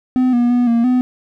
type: tone with pitch steps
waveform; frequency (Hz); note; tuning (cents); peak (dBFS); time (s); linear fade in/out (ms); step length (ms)
triangle; 254.5 / 240.6 / 244.4 / 233.1 / 251.4; C4 / B3 / B3 / A#3 / B3; -48 / -45 / -18 / 0 / +31; -9; 0.16-1.01; 0; 170
effects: none